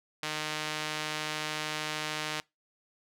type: tone with band-pass filter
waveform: sawtooth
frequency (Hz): 153.3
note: D#3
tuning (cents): -25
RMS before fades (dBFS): -35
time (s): 0.23-2.4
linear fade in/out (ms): 0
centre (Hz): 3300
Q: 0.69
effects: noise-tail reverb RT60 0.2 s tail -23 dB re dry